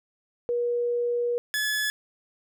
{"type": "tone pair in turn", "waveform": ["sine", "sawtooth"], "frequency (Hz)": [480, 1710.5], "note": ["B4", "A6"], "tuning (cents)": [-49, -49], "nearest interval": "octave + minor seventh", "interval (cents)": 2200, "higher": "second", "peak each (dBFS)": [-23, -21], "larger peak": "second", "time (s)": [[0.49, 1.38], [1.54, 1.9]], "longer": "first", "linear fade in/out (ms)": 0, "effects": []}